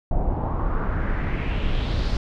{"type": "noise with low-pass filter sweep", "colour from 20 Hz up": "brown", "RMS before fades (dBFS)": -23, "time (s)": [0.11, 2.17], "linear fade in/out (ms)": 2, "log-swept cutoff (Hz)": [680, 4900], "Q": 3, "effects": []}